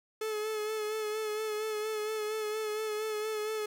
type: tone with vibrato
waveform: 45% pulse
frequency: 430.2 Hz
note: A4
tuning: 39 cents flat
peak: -32 dBFS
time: 0.21-3.66 s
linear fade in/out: 5 ms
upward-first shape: sine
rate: 4.3 Hz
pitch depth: 32 cents each way
effects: none